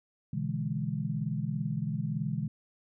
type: chord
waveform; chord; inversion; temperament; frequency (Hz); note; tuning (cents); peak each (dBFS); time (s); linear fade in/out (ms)
sine; E dominant seventh; second; equal; 123.47 / 146.83 / 164.81 / 207.7; B2 / D3 / E3 / G#3; 0 / 0 / 0 / 0; -36 / -34 / -35 / -36; 0.33-2.48; 5
effects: none

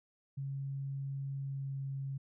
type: tone with pitch glide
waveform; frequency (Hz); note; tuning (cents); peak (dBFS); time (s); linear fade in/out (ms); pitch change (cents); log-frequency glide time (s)
sine; 137.4 to 136.45; C#3 to C#3; -15 to -27; -36; 0.37-2.18; 10; -12; 1.38-1.79
effects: none

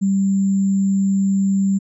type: tone with sample-and-hold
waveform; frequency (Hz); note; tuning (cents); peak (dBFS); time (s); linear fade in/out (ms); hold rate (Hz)
sine; 195; G3; -9; -14; 0.01-1.79; 20; 7350
effects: resampled to 22050 Hz

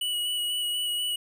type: tone with vibrato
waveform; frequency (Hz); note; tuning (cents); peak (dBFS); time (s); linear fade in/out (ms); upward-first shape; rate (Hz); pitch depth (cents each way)
square; 2932; F#7; -16; -27; 0.01-1.16; 5; square; 4.1; 14
effects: none

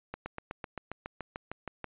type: slowing click train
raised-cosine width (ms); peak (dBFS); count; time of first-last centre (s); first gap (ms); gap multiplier
0.5; -22; 13; 0.14-1.843; 120; 1.03
effects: resampled to 8000 Hz

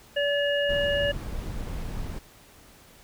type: harmonic tone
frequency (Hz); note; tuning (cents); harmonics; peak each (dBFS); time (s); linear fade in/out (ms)
573; D5; -43; 1 / 3 / 5; -24 / -29 / -30; 0.16-1.12; 10
type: noise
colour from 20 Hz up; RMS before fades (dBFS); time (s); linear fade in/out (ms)
brown; -33; 0.69-2.19; 5
effects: pink hiss -53 dBFS RMS until 3.03 s

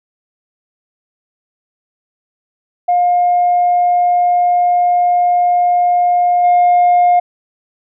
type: tone with level steps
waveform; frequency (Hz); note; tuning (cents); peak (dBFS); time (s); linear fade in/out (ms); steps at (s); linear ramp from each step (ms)
sine; 710; F5; +28; -8 / -5; 2.88-7.2; 10; 6.43; 20
effects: tanh soft clip ceiling -5 dBFS

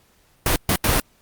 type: noise bursts at uneven times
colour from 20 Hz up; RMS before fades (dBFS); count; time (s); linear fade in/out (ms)
pink; -18; 3; 0.46-0.56 / 0.69-0.76 / 0.84-1; 2
effects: pink hiss -59 dBFS RMS until 1.21 s + Opus 48 kbps

